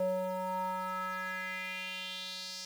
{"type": "tone with band-pass filter sweep", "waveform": "square", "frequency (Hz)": 185.3, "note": "F#3", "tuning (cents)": 3, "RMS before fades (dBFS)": -37, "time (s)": [0, 2.65], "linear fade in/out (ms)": 2, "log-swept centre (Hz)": [550, 5300], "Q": 3.8, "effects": ["9-bit"]}